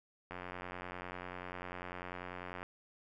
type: click train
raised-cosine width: 0.5 ms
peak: -28 dBFS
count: 210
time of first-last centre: 0.31-2.63 s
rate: 90.1 Hz
effects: none